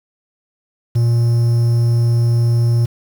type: tone with quantisation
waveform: triangle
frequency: 117.8 Hz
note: A#2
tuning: 19 cents sharp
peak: -9 dBFS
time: 0.95-2.86 s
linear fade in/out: 10 ms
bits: 6
effects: none